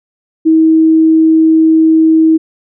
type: tone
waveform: sine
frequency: 320 Hz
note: D#4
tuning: 49 cents sharp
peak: -4 dBFS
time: 0.45-2.38 s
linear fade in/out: 20 ms
effects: none